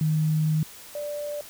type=tone pair in turn; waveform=sine; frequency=155.56 / 587.3 Hz; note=D#3 / D5; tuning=0 / 0 cents; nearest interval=octave + major seventh; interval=2300 cents; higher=second; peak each=-20 / -29 dBFS; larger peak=first; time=0.01-0.63 / 0.95-1.41 s; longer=first; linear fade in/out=2 ms; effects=white hiss -45 dBFS RMS until 1.49 s